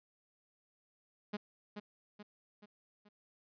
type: tone with echo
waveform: sawtooth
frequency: 207.7 Hz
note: G#3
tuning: in tune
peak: -32 dBFS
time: 1.33-1.37 s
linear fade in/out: 10 ms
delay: 430 ms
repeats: 4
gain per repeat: -6 dB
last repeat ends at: 3.09 s
effects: resampled to 11025 Hz